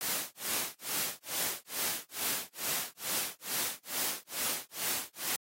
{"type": "noise with tremolo", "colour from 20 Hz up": "white", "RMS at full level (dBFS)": -32, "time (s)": [0.01, 5.36], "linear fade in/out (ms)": 0, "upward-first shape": "sine", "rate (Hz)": 2.3, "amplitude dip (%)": 100, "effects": ["high-pass 150 Hz 12 dB/octave", "AAC 48 kbps"]}